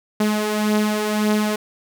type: beating tone pair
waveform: sawtooth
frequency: 210.6 / 212.4 Hz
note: G#3 / G#3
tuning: +24 / +39 cents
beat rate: 1.8 Hz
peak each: -20 / -15 dBFS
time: 0.2-1.56 s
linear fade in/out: 5 ms
effects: none